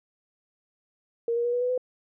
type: tone with pitch steps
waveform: sine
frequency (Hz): 466.2 / 473.5 / 481 / 488.5 / 496.2 / 504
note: A#4 / A#4 / B4 / B4 / B4 / B4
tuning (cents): 0 / +27 / -46 / -19 / +8 / +35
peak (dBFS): -23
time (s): 1.28-1.778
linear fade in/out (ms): 2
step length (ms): 83
effects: none